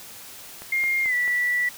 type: click train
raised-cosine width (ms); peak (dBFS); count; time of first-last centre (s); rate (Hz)
0.5; -24; 4; 0.62-1.278; 4.56
type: tone with pitch glide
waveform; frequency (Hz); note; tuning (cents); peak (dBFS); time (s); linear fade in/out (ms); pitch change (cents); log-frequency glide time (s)
sine; 2124 to 1959; C7 to B6; +25 to -15; -20; 0.72-1.69; 5; -140; 1.04-1.14
effects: white hiss -42 dBFS RMS until 1.77 s